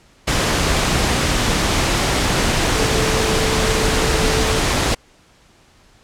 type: tone in noise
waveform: sine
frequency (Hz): 440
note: A4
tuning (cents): 0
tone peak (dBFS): -22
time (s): 2.75-4.59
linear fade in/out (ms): 10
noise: pink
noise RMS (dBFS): -17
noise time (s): 0.27-4.95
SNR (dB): -8
effects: pink hiss -52 dBFS RMS until 6.03 s + low-pass 8000 Hz 12 dB/octave